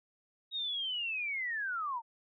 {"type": "linear sweep", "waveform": "sine", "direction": "down", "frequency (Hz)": [3800, 883], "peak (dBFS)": -33, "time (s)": [0.51, 2.02], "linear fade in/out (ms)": 50, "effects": []}